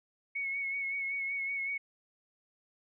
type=tone with vibrato; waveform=sine; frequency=2206 Hz; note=C#7; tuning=9 cents flat; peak=-32 dBFS; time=0.35-1.78 s; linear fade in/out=10 ms; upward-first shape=sine; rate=5.3 Hz; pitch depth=30 cents each way; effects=none